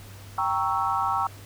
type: chord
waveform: sine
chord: G diminished seventh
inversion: none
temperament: equal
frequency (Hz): 784 / 932.3 / 1108.7 / 1318.5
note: G5 / Bb5 / Db6 / Fb6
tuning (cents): 0 / 0 / 0 / 0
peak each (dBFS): -28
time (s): 0.38-1.27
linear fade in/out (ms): 2
effects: added 99 Hz sine -43 dBFS peak until 1.45 s + pink hiss -48 dBFS RMS until 1.45 s